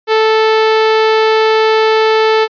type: tone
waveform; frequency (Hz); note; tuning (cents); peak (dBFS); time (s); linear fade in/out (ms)
sawtooth; 439.2; A4; -3; -4; 0.07-2.48; 50
effects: resampled to 11025 Hz